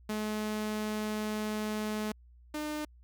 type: tone pair in turn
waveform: sawtooth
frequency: 213.6 / 302.1 Hz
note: G#3 / D4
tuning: +49 / +49 cents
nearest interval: tritone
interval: 600 cents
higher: second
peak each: -28 / -30 dBFS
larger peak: first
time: 0.09-2.12 / 2.54-2.85 s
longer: first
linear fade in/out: 5 ms
effects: added 60 Hz sine -54 dBFS peak until 3.03 s